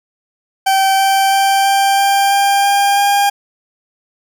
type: tone with pitch steps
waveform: 40% pulse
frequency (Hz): 774 / 778.5 / 783 / 787.5 / 792.1 / 796.7 / 801.3 / 805.9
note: G5 / G5 / G5 / G5 / G5 / G5 / G5 / G5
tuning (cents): -22 / -12 / -2 / +8 / +18 / +28 / +38 / +48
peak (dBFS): -9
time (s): 0.66-3.3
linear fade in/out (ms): 10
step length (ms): 330
effects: none